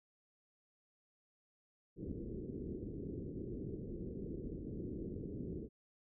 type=low-pass noise; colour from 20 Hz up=white; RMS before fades=-44 dBFS; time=1.96-5.69 s; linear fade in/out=50 ms; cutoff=420 Hz; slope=48 dB/octave; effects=none